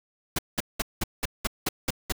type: noise bursts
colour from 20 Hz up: pink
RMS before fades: -26 dBFS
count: 9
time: 0.36-2.123 s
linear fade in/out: 5 ms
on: 27 ms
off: 190 ms
effects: none